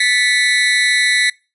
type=tone with amplitude modulation; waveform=30% pulse; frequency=1975.5 Hz; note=B6; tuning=in tune; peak=-5 dBFS; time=0-1.3 s; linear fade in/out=5 ms; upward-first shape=sine; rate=233 Hz; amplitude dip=95%; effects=noise-tail reverb RT60 0.3 s tail -24 dB re dry + resampled to 24000 Hz